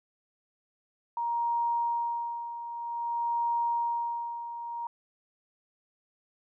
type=tone with tremolo; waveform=sine; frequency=940 Hz; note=A#5; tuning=14 cents sharp; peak=-25 dBFS; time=1.17-4.87 s; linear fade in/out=2 ms; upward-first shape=sine; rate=0.52 Hz; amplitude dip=70%; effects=none